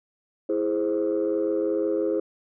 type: chord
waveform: sine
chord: E augmented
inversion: none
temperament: equal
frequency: 329.6 / 415.3 / 523.3 Hz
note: E4 / G#4 / B#4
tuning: 0 / 0 / 0 cents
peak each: -25 / -25 / -26 dBFS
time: 0.49-2.2 s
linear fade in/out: 5 ms
effects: tanh soft clip ceiling -16 dBFS